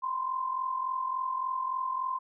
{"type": "tone pair together", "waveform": "sine", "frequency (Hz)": [1003, 1046.5], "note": ["B5", "C6"], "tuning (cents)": [26, 0], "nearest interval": "minor second", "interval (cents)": 74, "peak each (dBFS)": [-36, -30], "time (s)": [0.02, 2.19], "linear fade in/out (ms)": 20, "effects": []}